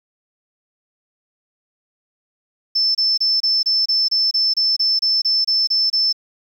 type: tone bursts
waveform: sine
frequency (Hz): 5290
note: E8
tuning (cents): +5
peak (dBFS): -14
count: 15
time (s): 2.75-6.128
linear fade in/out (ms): 10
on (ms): 200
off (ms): 27
effects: 8-bit